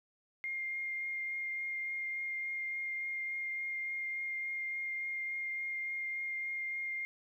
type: tone with vibrato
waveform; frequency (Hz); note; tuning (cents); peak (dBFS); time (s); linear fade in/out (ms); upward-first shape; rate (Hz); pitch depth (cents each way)
sine; 2119; C7; +21; -35; 0.44-7.05; 0; triangle; 3.5; 10
effects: 12-bit